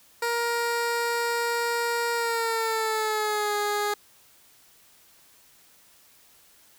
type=tone with pitch glide; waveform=15% pulse; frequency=470.4 to 414.3 Hz; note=A#4 to G#4; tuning=+16 to -4 cents; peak=-18 dBFS; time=0.22-3.94 s; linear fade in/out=5 ms; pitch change=-220 cents; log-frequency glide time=2.14-3.55 s; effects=white hiss -57 dBFS RMS until 6.78 s